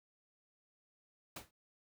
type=noise with exponential decay; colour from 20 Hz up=pink; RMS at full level=-40 dBFS; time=1.36-1.51 s; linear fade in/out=5 ms; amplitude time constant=32 ms; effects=high-pass 60 Hz 12 dB/octave